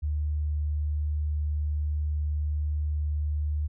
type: tone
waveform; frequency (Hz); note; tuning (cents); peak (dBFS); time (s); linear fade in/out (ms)
sine; 74.9; D2; +35; -25; 0.02-3.68; 20
effects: none